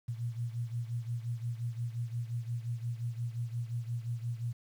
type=beating tone pair; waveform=sine; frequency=116.8 / 122.5 Hz; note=A#2 / B2; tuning=+4 / -14 cents; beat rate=5.7 Hz; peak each=-35 / -39 dBFS; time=0.08-4.53 s; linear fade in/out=10 ms; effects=10-bit